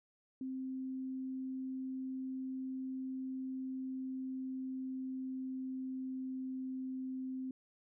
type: tone with pitch glide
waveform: sine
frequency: 261.6 to 260.1 Hz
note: C4 to C4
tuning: 0 to -10 cents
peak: -38 dBFS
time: 0.41-7.51 s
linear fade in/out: 2 ms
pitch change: -10 cents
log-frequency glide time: 3.31-7.19 s
effects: none